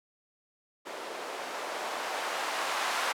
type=noise with low-pass filter sweep; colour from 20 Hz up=violet; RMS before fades=-34 dBFS; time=0.85-3.13 s; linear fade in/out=20 ms; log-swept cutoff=490 to 1100 Hz; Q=0.99; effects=high-pass 300 Hz 12 dB/octave